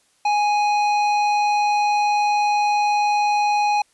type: tone with hard clipping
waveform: sine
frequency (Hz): 830.6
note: G#5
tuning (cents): 0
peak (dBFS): -18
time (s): 0.25-3.82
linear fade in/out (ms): 5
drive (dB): 11
effects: white hiss -61 dBFS RMS until 3.93 s + resampled to 24000 Hz